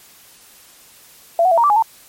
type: tone with pitch steps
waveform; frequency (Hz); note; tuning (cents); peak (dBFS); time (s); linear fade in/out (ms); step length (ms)
sine; 676 / 742 / 668 / 935 / 1164 / 832 / 898; E5 / F#5 / E5 / A#5 / D6 / G#5 / A5; +43 / +5 / +23 / +5 / -16 / +3 / +35; -10; 1.39-1.824; 2; 62
effects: white hiss -46 dBFS RMS until 2.08 s + MP3 64 kbps